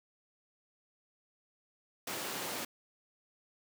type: high-pass noise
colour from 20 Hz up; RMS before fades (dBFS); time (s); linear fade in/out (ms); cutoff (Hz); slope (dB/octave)
pink; -39; 2.07-2.65; 5; 270; 12
effects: none